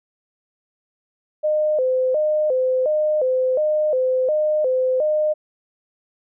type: tone with vibrato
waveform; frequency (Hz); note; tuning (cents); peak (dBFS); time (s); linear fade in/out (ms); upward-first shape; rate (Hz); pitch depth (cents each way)
sine; 560; C#5; +18; -16; 1.43-5.34; 20; square; 1.4; 150
effects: none